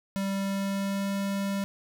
square tone with pitch glide, 195.7 to 197.63 Hz, G3 to G3, -3 to +14 cents, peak -28 dBFS, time 0.16-1.64 s, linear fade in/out 0 ms, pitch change +17 cents, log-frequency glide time 0.27-1.11 s, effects none

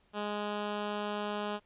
10% pulse tone, 207.7 Hz, G#3, in tune, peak -25 dBFS, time 0.13-1.6 s, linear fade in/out 50 ms, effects pink hiss -69 dBFS RMS until 1.65 s + resampled to 8000 Hz

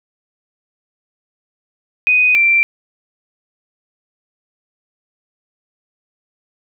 sine tone pair in turn, 2494 / 2354 Hz, D#7 / D7, +3 / +3 cents, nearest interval minor second, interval 100 cents, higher first, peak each -9 dBFS, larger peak neither, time 2.07-2.35 / 2.35-2.63 s, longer neither, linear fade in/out 0 ms, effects none

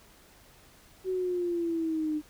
sine linear sweep, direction down, 377.1 to 300.3 Hz, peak -27 dBFS, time 1.04-2.22 s, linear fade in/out 50 ms, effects pink hiss -57 dBFS RMS until 2.29 s

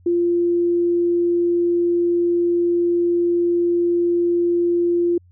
sine tone, 346.4 Hz, F4, 14 cents flat, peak -15 dBFS, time 0.06-5.18 s, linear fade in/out 5 ms, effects added 89 Hz sine -48 dBFS peak until 5.31 s

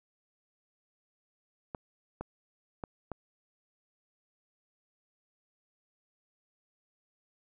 clicks, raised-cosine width 1 ms, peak -23 dBFS, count 4, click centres 1.748 / 2.21 / 2.838 / 3.117 s, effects none

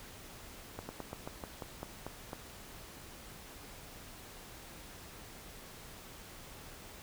slowing click train, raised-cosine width 1 ms, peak -26 dBFS, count 10, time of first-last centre 0.79-2.332 s, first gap 100 ms, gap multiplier 1.13, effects pink hiss -51 dBFS RMS until 7.02 s

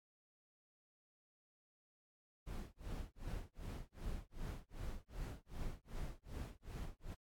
brown noise with tremolo, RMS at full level -43 dBFS, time 2.46-7.15 s, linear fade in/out 20 ms, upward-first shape sine, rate 2.6 Hz, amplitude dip 100%, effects AAC 64 kbps

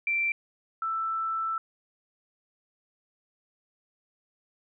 sine tone pair in turn, 2349 / 1325.6 Hz, D7 / E6, 0 / +9 cents, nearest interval minor seventh, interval 991 cents, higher first, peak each -24 / -27 dBFS, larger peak first, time 0.07-0.32 / 0.82-1.58 s, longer second, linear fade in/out 2 ms, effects none

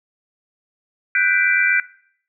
sine chord, G major seventh, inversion third, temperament equal with one note detuned, 1480 / 1568 / 1988.1 / 2349 Hz, F#6 / G6 / B6 / D7, 0 / 0 / +11 / 0 cents, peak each -20 dBFS, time 1.15-1.8 s, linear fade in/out 2 ms, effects noise-tail reverb RT60 0.6 s tail -19 dB re dry

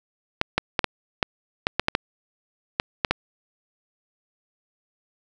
clicks, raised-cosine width 0.3 ms, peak -3 dBFS, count 12, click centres 0.414 / 0.58 / 0.792 / 0.843 / 1.228 / 1.669 / 1.796 / 1.884 / 1.951 / 2.799 / 3.048 / 3.11 s, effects none

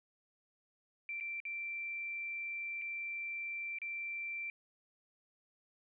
sine tone with dropouts, 2349 Hz, D7, in tune, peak -38 dBFS, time 1.09-4.5 s, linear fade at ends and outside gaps 1 ms, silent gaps 1.201-1.208 / 1.402-1.452 / 2.816-2.819 / 3.786-3.817 s, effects none

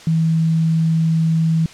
sine tone, 162.1 Hz, E3, 29 cents flat, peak -13 dBFS, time 0.07-1.66 s, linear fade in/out 2 ms, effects white hiss -40 dBFS RMS until 1.73 s + low-pass 6000 Hz 12 dB/octave

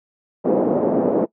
white band-pass noise, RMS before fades -18 dBFS, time 0.44-1.26 s, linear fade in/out 20 ms, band 190 to 580 Hz, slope 24 dB/octave, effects noise-tail reverb RT60 0.1 s tail -20 dB re dry

